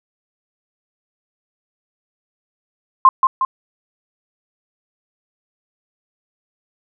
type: tone with echo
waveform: sine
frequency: 1054 Hz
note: C6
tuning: 12 cents sharp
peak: -4 dBFS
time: 3.05-3.09 s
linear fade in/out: 2 ms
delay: 180 ms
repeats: 2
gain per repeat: -5 dB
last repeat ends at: 3.45 s
effects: none